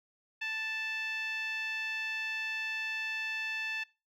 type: tone with band-pass filter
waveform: 10% pulse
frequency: 880 Hz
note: A5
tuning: in tune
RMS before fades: -36 dBFS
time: 0.41-3.84 s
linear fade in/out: 10 ms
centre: 2200 Hz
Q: 9.1
effects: noise-tail reverb RT60 0.3 s tail -22 dB re dry